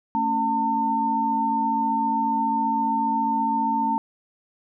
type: tone cluster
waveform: sine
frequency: 223.3 / 278.1 / 902 Hz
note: A3 / C#4 / A5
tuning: +26 / +6 / +43 cents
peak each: -28 / -29 / -21 dBFS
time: 0.15-3.98 s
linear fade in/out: 0 ms
effects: none